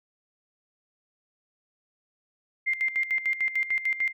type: tone with tremolo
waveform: sine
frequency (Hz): 2099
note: C7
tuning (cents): +5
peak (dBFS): -22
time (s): 2.66-4.13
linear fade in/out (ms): 20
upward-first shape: square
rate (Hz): 6.7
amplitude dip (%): 75
effects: none

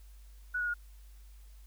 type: tone with pitch steps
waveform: sine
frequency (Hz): 1473 / 1451 / 1429.4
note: F#6 / F#6 / F6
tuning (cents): -8 / -34 / +40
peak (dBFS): -30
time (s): 0.54-0.741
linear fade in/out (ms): 10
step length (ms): 67
effects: added 50 Hz sine -50 dBFS peak until 1.66 s + white hiss -66 dBFS RMS until 1.66 s

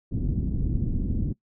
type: low-pass noise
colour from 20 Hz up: pink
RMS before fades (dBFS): -26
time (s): 0.11-1.33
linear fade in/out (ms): 10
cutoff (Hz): 270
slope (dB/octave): 24
effects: noise-tail reverb RT60 0.1 s tail -20 dB re dry

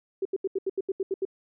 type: tone bursts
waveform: sine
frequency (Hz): 385.4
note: G4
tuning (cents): -29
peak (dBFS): -24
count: 10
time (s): 0.22-1.252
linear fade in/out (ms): 5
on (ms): 33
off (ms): 78
effects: none

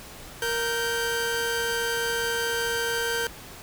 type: tone pair together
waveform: sawtooth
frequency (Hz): 466.2 / 1555.9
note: A#4 / G6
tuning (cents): 0 / -13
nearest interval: octave + major sixth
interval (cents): 2087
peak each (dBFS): -24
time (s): 0.42-3.27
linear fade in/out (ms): 2
effects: pink hiss -43 dBFS RMS until 3.62 s

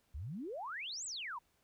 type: exponential two-way sweep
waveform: sine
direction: up then down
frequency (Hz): 61.74 to 8240 to 892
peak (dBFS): -40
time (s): 0.14-1.39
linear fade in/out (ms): 10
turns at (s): 1.05
effects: pink hiss -75 dBFS RMS until 1.63 s

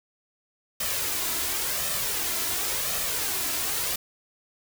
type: noise with flanger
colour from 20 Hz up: white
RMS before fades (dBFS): -28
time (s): 0.8-3.96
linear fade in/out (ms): 5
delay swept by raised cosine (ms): 1.6 to 3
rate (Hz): 0.93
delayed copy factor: +0.5
effects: none

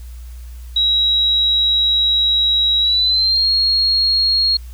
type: tone with pitch glide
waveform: sine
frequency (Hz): 3860 to 4283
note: B7 to C8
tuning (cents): -40 to +40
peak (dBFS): -12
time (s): 0.76-4.57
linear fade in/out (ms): 5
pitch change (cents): +180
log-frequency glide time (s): 2.8-3.49
effects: added 60 Hz sine -30 dBFS peak until 4.73 s + white hiss -49 dBFS RMS until 4.73 s

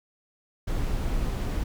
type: noise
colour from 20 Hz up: brown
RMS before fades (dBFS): -27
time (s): 0.67-1.64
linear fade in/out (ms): 10
effects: none

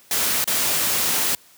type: noise with dropouts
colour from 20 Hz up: white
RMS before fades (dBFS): -21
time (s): 0.11-1.35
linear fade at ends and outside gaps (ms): 2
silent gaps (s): 0.442-0.475
effects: white hiss -52 dBFS RMS until 1.57 s + high-pass 100 Hz 12 dB/octave

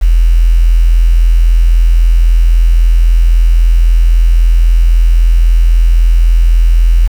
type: tone with quantisation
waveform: sine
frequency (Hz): 41.88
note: E1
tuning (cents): +28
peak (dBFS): -3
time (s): 0.01-7.08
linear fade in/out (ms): 20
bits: 5
effects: none

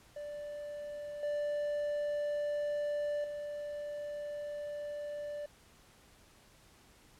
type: tone with level steps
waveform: triangle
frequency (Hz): 587.3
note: D5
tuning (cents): 0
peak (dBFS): -38 / -30 / -36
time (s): 0.16-5.46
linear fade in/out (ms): 5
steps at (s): 1.23 / 3.24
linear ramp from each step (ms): 2
effects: pink hiss -62 dBFS RMS until 7.19 s + low-pass 12000 Hz 12 dB/octave

